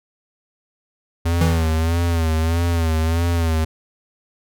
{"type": "tone with vibrato", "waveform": "square", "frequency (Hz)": 82.6, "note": "E2", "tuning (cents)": 4, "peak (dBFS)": -17, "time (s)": [1.25, 3.65], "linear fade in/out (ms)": 10, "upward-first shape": "sine", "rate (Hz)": 1.6, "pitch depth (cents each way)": 68}
{"type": "tone with exponential decay", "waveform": "square", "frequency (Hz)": 164.2, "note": "E3", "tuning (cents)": -6, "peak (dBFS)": -15, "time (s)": [1.41, 2.01], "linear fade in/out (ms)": 2, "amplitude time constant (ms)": 130}
{"effects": []}